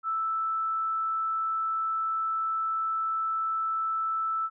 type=tone; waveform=sine; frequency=1318.5 Hz; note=E6; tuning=in tune; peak=-26 dBFS; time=0.03-4.5 s; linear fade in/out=50 ms; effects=none